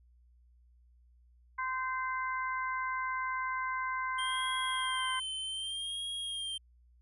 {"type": "harmonic tone", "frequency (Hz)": 517, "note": "C5", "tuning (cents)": -21, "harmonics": [2, 3, 4], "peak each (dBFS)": [-34, -38, -40], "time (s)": [1.58, 5.2], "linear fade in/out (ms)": 10}
{"type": "tone with vibrato", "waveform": "square", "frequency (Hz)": 3176, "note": "G7", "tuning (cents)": 22, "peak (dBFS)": -36, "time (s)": [4.18, 6.58], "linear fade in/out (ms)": 10, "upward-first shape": "sine", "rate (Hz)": 0.65, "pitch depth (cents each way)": 56}
{"effects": ["added 60 Hz sine -60 dBFS peak until 7.01 s", "resampled to 24000 Hz"]}